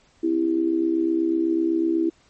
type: tone with amplitude modulation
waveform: sine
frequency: 329.6 Hz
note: E4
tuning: in tune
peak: -15 dBFS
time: 0.23-2.1 s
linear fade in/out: 10 ms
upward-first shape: sine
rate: 68 Hz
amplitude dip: 75%
effects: pink hiss -59 dBFS RMS until 2.29 s + MP3 32 kbps